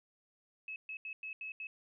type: tone bursts at uneven times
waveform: sine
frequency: 2583 Hz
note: E7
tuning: 36 cents flat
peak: -40 dBFS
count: 6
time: 0.68-0.76 / 0.89-0.97 / 1.05-1.13 / 1.23-1.33 / 1.41-1.52 / 1.6-1.67 s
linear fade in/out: 2 ms
effects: none